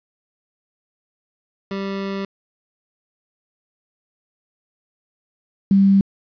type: tone pair in turn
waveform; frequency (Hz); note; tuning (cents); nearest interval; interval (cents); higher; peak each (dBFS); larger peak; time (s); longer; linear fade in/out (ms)
25% pulse / sine; 196 / 196; G3 / G3; 0 / 0; unison; 0; neither; -20 / -10; second; 1.71-2.25 / 5.71-6.01; first; 2
effects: resampled to 11025 Hz + 8-bit

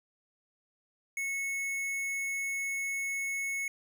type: tone with tanh clipping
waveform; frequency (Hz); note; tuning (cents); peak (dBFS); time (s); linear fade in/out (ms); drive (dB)
sine; 2198; C#7; -15; -33; 1.17-3.68; 2; 17
effects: none

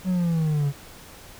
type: exponential sweep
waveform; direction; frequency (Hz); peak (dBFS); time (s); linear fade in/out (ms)
triangle; down; 188.8 to 138.59; -18; 0.04-0.73; 50
effects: pink hiss -45 dBFS RMS until 1.39 s

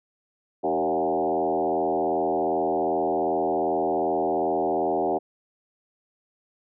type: tone with frequency modulation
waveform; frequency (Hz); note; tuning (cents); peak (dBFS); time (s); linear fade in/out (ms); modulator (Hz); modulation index
sine; 550; C#5; -14; -21; 0.63-5.19; 20; 82.6; 3.1
effects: none

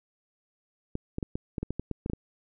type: clicks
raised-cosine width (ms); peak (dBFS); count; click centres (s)
3; -18; 12; 0.954 / 1.184 / 1.228 / 1.355 / 1.582 / 1.63 / 1.706 / 1.796 / 1.913 / 2.061 / 2.099 / 2.134
effects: none

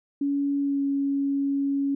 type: tone with pitch glide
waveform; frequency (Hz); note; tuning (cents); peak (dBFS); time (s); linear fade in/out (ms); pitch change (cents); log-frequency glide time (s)
sine; 281.9 to 278.3; C#4 to C#4; +29 to +7; -22; 0.21-1.95; 5; -22; 0.59-0.82
effects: none

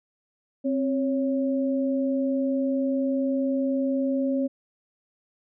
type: tone pair together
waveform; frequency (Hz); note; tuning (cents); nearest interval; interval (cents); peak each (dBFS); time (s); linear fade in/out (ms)
sine; 265 / 554.4; C4 / C#5; +22 / 0; octave + minor second; 1278; -23 / -28; 0.64-4.48; 20
effects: none

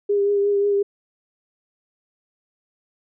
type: tone with vibrato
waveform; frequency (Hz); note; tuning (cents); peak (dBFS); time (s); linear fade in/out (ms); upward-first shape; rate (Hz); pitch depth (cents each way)
sine; 404.4; G#4; -46; -16; 0.09-0.83; 10; triangle; 5.6; 26
effects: none

